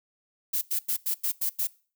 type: noise bursts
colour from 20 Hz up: violet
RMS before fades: -27 dBFS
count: 7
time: 0.53-1.672 s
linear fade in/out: 10 ms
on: 86 ms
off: 90 ms
effects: noise-tail reverb RT60 0.4 s tail -22 dB re dry